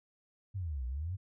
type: exponential two-way sweep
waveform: sine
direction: down then up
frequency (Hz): 103 to 59.6 to 99.4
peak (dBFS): -34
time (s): 0.54-1.17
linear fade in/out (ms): 20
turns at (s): 0.86
effects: none